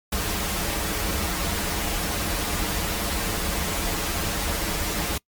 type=noise with comb filter; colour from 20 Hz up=pink; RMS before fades=-26 dBFS; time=0.12-5.18 s; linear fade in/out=5 ms; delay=7.9 ms; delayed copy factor=-0.75; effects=noise-tail reverb RT60 0.1 s tail -25 dB re dry + MP3 96 kbps